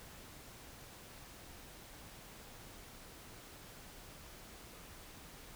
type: silence
effects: pink hiss -54 dBFS RMS until 5.55 s